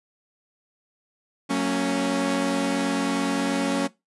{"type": "chord", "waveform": "sawtooth", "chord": "F# major", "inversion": "none", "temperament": "equal with one note detuned", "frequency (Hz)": [185, 227.9, 277.2], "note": ["F#3", "A#3", "C#4"], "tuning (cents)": [0, -39, 0], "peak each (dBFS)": [-25, -24, -20], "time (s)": [1.49, 3.88], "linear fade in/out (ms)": 20, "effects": ["noise-tail reverb RT60 0.2 s tail -20 dB re dry", "resampled to 24000 Hz"]}